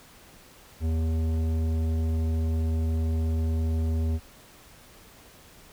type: tone with tanh clipping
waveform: sine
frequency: 80.5 Hz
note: E2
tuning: 41 cents flat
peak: -25 dBFS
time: 0.8-4.2 s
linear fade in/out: 50 ms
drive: 13 dB
effects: pink hiss -52 dBFS RMS until 5.72 s